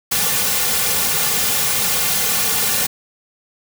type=noise with comb filter; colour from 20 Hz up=white; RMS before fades=-18 dBFS; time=0.11-2.87 s; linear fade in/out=10 ms; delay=3.1 ms; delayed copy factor=-0.9; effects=none